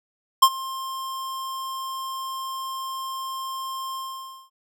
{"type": "tone with ADSR envelope", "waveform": "square", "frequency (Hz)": 1059, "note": "C6", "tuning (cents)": 21, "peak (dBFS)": -9, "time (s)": [0.42, 4.5], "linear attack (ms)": 9, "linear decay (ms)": 59, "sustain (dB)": -21, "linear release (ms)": 550, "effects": []}